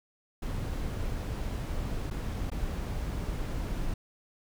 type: noise with dropouts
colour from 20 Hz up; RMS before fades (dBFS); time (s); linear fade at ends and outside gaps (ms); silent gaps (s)
brown; -33; 0.42-3.94; 5; 2.102-2.109 / 2.502-2.516
effects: none